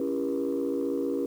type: chord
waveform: sine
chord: C# diminished seventh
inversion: none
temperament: just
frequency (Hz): 277.2 / 332.6 / 399.1 / 479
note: C#4 / E4 / G4 / Bb4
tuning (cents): 0 / +16 / +31 / +47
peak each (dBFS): -29 / -32 / -31 / -31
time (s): 0-1.26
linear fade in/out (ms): 2
effects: tanh soft clip ceiling -20 dBFS + 9-bit